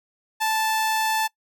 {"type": "tone", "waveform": "sawtooth", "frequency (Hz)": 878, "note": "A5", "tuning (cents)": -4, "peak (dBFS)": -17, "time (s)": [0.4, 1.28], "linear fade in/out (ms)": 20, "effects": ["noise-tail reverb RT60 0.1 s tail -22 dB re dry"]}